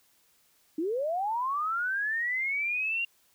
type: linear sweep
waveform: sine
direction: up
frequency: 296.2 to 2794 Hz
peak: -27 dBFS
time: 0.78-3.05 s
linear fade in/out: 5 ms
effects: white hiss -66 dBFS RMS until 3.34 s